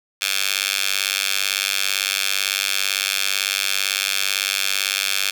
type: tone with high-pass filter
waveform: 10% pulse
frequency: 97.9 Hz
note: G2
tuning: 2 cents flat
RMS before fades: -22 dBFS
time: 0.21-5.31 s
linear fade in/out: 10 ms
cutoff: 2800 Hz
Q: 1.3
effects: none